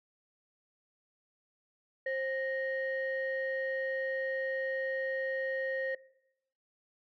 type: tone pair together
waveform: sine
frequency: 530 / 1864.7 Hz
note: C5 / A#6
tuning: +22 / 0 cents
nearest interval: octave + minor seventh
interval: 2178 cents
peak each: -32 / -35 dBFS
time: 2.06-5.95 s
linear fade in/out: 5 ms
effects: noise-tail reverb RT60 0.8 s tail -20 dB re dry + tanh soft clip ceiling -25 dBFS